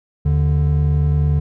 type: tone pair together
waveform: triangle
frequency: 77.75 / 146.6 Hz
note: D#2 / D3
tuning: -1 / -3 cents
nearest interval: major seventh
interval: 1098 cents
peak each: -14 dBFS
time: 0.25-1.4 s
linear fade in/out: 10 ms
effects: none